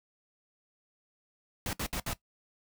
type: noise bursts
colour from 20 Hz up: pink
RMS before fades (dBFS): -34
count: 4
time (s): 1.66-2.133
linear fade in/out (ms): 2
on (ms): 71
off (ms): 63
effects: noise-tail reverb RT60 0.1 s tail -17 dB re dry